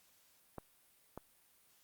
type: clicks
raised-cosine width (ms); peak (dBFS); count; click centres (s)
1; -29 / -30; 2; 0.583 / 1.176
effects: white hiss -69 dBFS RMS until 1.83 s + Opus 48 kbps